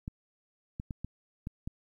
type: clicks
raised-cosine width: 5 ms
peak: -24 dBFS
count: 6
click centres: 0.079 / 0.799 / 0.908 / 1.046 / 1.471 / 1.675 s
effects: 11-bit